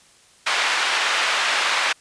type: band-pass noise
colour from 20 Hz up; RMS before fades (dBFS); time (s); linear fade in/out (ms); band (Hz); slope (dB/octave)
white; -21; 0.46-1.93; 10; 880 to 2700; 12
effects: white hiss -53 dBFS RMS until 2 s + resampled to 22050 Hz